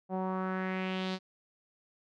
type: tone with low-pass filter sweep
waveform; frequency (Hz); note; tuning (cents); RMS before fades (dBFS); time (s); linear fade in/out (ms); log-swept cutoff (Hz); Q
sawtooth; 187.2; F#3; +20; -34; 0.09-1.19; 50; 730 to 4500; 2.7
effects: none